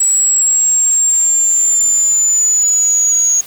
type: linear sweep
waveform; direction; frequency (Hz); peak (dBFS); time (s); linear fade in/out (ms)
sine; down; 7800 to 6645; -9; 0-3.41; 5
effects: white hiss -35 dBFS RMS until 3.46 s